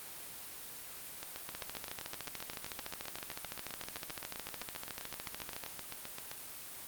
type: two click trains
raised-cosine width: 0.2 ms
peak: -22 / -24 dBFS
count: 57 / 40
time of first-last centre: 1.55-5.638 / 1.23-6.315 s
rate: 13.7 / 7.67 Hz
effects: white hiss -47 dBFS RMS until 6.87 s + Opus 32 kbps